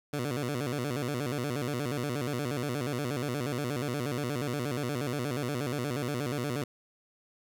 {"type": "tone with vibrato", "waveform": "15% pulse", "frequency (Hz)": 133.4, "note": "C3", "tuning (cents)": 34, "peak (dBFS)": -24, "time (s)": [0.13, 6.64], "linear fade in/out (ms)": 5, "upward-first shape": "square", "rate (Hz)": 8.4, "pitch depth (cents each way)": 160, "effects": []}